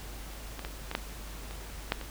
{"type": "clicks", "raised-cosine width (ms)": 0.3, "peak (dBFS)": [-23, -20, -19, -12, -27, -10, -24], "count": 7, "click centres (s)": [0.593, 0.649, 0.914, 0.951, 1.51, 1.921, 2.013], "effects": ["added 50 Hz sine -42 dBFS peak until 2.1 s", "pink hiss -46 dBFS RMS until 2.1 s"]}